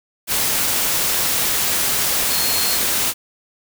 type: tone in noise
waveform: sine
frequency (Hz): 4271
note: C8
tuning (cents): +35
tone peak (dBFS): -24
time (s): 2.29-2.79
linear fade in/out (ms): 50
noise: white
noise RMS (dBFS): -19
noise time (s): 0.27-3.14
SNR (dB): -8
effects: none

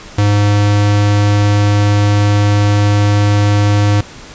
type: tone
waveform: square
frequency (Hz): 102.9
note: G#2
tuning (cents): -16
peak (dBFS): -9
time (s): 0.18-4.01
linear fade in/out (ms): 5
effects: pink hiss -34 dBFS RMS until 4.34 s + resampled to 16000 Hz

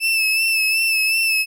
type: tone with vibrato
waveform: 35% pulse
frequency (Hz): 2631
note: E7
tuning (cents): -4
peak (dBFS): -14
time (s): 0-1.46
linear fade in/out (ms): 50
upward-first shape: sine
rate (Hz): 2.7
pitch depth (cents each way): 38
effects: none

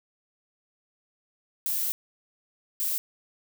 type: noise bursts at uneven times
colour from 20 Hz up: violet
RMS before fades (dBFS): -28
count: 2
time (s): 1.66-1.92 / 2.8-2.98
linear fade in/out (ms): 0
effects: none

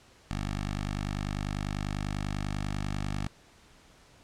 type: tone with notch filter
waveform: 10% pulse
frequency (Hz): 50.1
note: G1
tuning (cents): +38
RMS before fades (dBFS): -33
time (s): 0.31-3.27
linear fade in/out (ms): 0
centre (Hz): 440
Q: 0.87
effects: pink hiss -58 dBFS RMS until 4.23 s + low-pass 8000 Hz 12 dB/octave

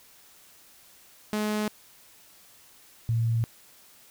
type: tone pair in turn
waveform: sawtooth / sine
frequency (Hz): 212 / 114.8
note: G#3 / A#2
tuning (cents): +36 / -26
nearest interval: major seventh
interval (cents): 1062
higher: first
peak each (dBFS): -22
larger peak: neither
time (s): 1.33-1.68 / 3.09-3.44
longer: neither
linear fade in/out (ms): 0
effects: white hiss -55 dBFS RMS until 4.1 s

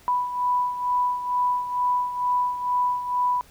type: beating tone pair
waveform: sine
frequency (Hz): 987.8 / 990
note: B5 / B5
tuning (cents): 0 / +4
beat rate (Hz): 2.2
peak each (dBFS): -22 / -28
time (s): 0.08-3.41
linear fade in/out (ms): 0
effects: pink hiss -53 dBFS RMS until 3.5 s

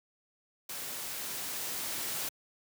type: noise with level ramp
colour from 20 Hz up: white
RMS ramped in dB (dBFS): -40 to -35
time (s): 0.69-2.29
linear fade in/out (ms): 5
effects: high-pass 100 Hz 12 dB/octave

